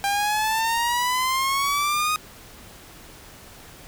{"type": "exponential sweep", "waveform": "sawtooth", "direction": "up", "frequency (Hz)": [794, 1251], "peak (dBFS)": -17, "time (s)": [0.04, 2.16], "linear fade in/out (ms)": 0, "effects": ["pink hiss -45 dBFS RMS until 3.87 s"]}